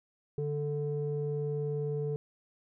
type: tone with low-pass filter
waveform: square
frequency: 146.83 Hz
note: D3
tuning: in tune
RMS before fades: -33 dBFS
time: 0.38-2.16 s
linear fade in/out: 0 ms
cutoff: 390 Hz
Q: 9.9
effects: none